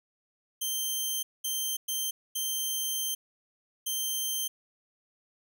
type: tone bursts at uneven times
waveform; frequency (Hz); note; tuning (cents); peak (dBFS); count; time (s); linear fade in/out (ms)
10% pulse; 3136; G7; 0; -21; 5; 0.61-1.23 / 1.44-1.77 / 1.88-2.11 / 2.35-3.15 / 3.86-4.48; 10
effects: none